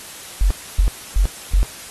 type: tone bursts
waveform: sine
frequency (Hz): 46.25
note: F#1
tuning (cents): 0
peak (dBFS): -11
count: 4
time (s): 0.41-1.63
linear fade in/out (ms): 0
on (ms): 95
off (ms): 280
effects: white hiss -36 dBFS RMS until 1.9 s + AAC 32 kbps